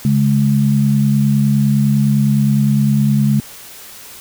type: tone pair together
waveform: sine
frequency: 140 / 209.8 Hz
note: C#3 / G#3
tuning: +18 / +18 cents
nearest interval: perfect fifth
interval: 700 cents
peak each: -13 dBFS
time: 0.05-3.4 s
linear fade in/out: 2 ms
effects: white hiss -36 dBFS RMS until 4.2 s